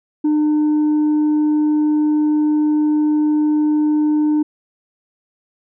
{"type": "tone", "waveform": "sine", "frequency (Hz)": 302.2, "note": "D4", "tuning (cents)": 50, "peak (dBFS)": -10, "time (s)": [0.24, 4.43], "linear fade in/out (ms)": 10, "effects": ["tanh soft clip ceiling -12 dBFS"]}